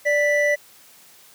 triangle tone pair together, 587 / 1974.4 Hz, D5 / B6, -1 / -1 cents, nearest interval octave + major sixth, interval 2100 cents, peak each -17 / -18 dBFS, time 0.05-0.56 s, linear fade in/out 20 ms, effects white hiss -50 dBFS RMS until 1.34 s + high-pass 100 Hz 12 dB/octave

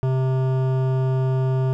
sine tone with hard clipping, 130.81 Hz, C3, in tune, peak -20 dBFS, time 0.03-1.73 s, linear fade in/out 0 ms, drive 14 dB, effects none

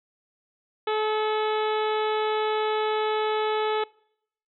harmonic tone with a mistuned harmonic, 430.4 Hz, A4, 38 cents flat, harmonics 1 / 2 / 3 / 4 / 5 / 6 / 7 / 8 / 9, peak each -25 / -29 / -32 / -38 / -39 / -42 / -41 / -40 / -43 dBFS, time 0.87-3.84 s, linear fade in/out 5 ms, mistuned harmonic 5, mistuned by +29 cents, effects noise-tail reverb RT60 0.7 s tail -24 dB re dry

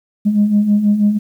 sine beating tone pair, 202.6 / 208.8 Hz, G#3 / G#3, -43 / +10 cents, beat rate 6.2 Hz, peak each -17 / -10 dBFS, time 0.25-1.19 s, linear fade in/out 20 ms, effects tanh soft clip ceiling -5 dBFS + 8-bit

